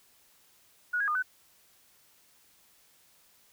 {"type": "tone with pitch steps", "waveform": "sine", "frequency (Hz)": [1457, 1646, 1217, 1507], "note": ["F#6", "G#6", "D#6", "F#6"], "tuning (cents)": [-27, -16, -39, 31], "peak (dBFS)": -26, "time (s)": [0.93, 1.226], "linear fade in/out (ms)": 10, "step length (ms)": 74, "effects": ["white hiss -63 dBFS RMS until 3.52 s"]}